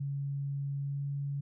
sine tone with pitch glide, 140 to 140.97 Hz, C#3 to C#3, +18 to +29 cents, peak -32 dBFS, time 0-1.41 s, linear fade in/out 10 ms, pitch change +11 cents, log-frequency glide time 0.81-1.04 s, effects none

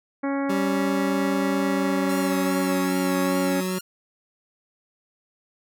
harmonic tone, 277.2 Hz, C#4, in tune, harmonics 1 / 2 / 3 / 4 / 5 / 6 / 7 / 8, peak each -24 / -30 / -34 / -36 / -38 / -40 / -41 / -42 dBFS, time 0.23-3.61 s, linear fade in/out 10 ms
25% pulse tone with pitch glide, 194.5 to 185.07 Hz, G3 to F#3, -13 to +1 cents, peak -21 dBFS, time 0.49-3.79 s, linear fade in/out 10 ms, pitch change -86 cents, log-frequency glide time 1.65-2.94 s
5% pulse tone with vibrato, 1332 Hz, E6, 18 cents sharp, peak -24 dBFS, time 2.09-3.81 s, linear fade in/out 5 ms, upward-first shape sine, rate 2.5 Hz, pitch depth 99 cents each way
effects none

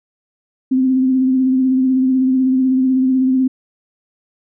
sine tone with vibrato, 260 Hz, C4, 11 cents flat, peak -11 dBFS, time 0.71-3.48 s, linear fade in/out 10 ms, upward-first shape triangle, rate 16 Hz, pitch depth 35 cents each way, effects none

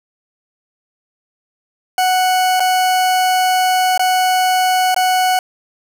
40% pulse tone with dropouts, 740 Hz, F#5, in tune, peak -11 dBFS, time 1.98-5.39 s, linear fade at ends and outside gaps 2 ms, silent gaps 2.597-2.603 / 3.977-3.994 / 4.945-4.963 s, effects none

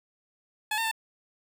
15% pulse tone with pitch steps, 855 / 906 / 891 Hz, A5 / A#5 / A5, -50 / -50 / +22 cents, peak -20 dBFS, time 0.71-0.914 s, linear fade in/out 5 ms, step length 68 ms, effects none

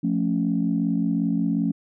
sine chord, F augmented, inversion none, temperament equal, 174.61 / 220 / 277.2 Hz, F3 / A3 / C#4, 0 / 0 / 0 cents, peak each -24 dBFS, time 0.03-1.72 s, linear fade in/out 10 ms, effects tanh soft clip ceiling -11 dBFS

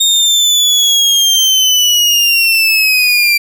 30% pulse linear sweep, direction down, 3698 to 2349 Hz, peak -5 dBFS, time 0-3.38 s, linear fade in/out 10 ms, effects none

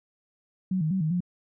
sine tone with pitch steps, 186.5 / 156.3 / 189.9 / 156.4 / 177.9 Hz, F#3 / D#3 / F#3 / D#3 / F3, +14 / +8 / +45 / +9 / +32 cents, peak -23 dBFS, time 0.71-1.205 s, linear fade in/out 5 ms, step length 99 ms, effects none

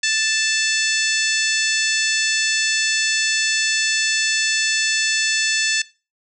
harmonic tone, 880 Hz, A5, in tune, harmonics 2 / 3 / 4 / 5 / 6 / 7 / 8 / 9, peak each -22 / -24 / -25 / -26 / -27 / -27 / -28 / -29 dBFS, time 0.03-5.82 s, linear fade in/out 5 ms, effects noise-tail reverb RT60 0.3 s tail -19 dB re dry

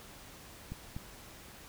clicks, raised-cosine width 5 ms, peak -27 dBFS, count 2, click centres 0.72 / 0.965 s, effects pink hiss -52 dBFS RMS until 1.68 s

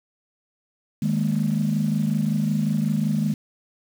sine chord, D# suspended fourth, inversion none, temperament equal, 155.56 / 207.7 / 233.1 Hz, D#3 / G#3 / A#3, 0 / 0 / 0 cents, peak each -23 / -22 / -26 dBFS, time 1.02-3.34 s, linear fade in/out 5 ms, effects tanh soft clip ceiling -12 dBFS + 7-bit

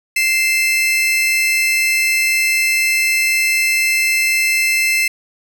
40% pulse tone pair together, 2093 / 2637 Hz, C7 / E7, 0 / 0 cents, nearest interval major third, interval 400 cents, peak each -15 dBFS, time 0.16-5.08 s, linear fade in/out 5 ms, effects none

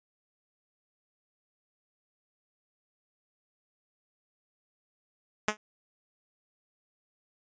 5% pulse tone with exponential decay, 212.5 Hz, G#3, 40 cents sharp, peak -10 dBFS, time 5.48-5.57 s, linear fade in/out 2 ms, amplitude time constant 19 ms, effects resampled to 16000 Hz

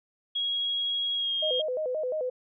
sine tone with pitch glide, 3304 to 3238 Hz, G#7 to G#7, -10 to -45 cents, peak -26 dBFS, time 0.35-1.62 s, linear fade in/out 10 ms, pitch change -35 cents, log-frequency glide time 1.16-1.32 s
sine tone with vibrato, 560 Hz, C#5, 18 cents sharp, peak -27 dBFS, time 1.42-2.3 s, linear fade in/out 10 ms, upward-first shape square, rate 5.7 Hz, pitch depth 180 cents each way
effects none

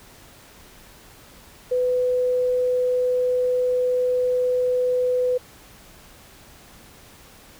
sine tone, 500 Hz, B4, 21 cents sharp, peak -18 dBFS, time 1.71-5.38 s, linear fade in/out 10 ms, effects pink hiss -48 dBFS RMS until 7.59 s

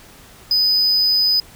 triangle tone, 4996 Hz, D#8, 6 cents sharp, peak -12 dBFS, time 0.51-1.4 s, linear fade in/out 2 ms, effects pink hiss -44 dBFS RMS until 1.55 s

